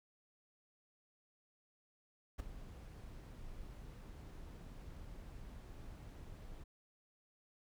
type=noise with ADSR envelope; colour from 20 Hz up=brown; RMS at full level=-37 dBFS; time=2.38-6.64 s; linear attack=18 ms; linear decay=11 ms; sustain=-14 dB; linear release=9 ms; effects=none